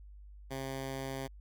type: tone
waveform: 10% pulse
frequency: 134.1 Hz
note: C3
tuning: 43 cents sharp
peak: -29 dBFS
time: 0.5-1.28 s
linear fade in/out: 20 ms
effects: added 50 Hz sine -49 dBFS peak until 1.4 s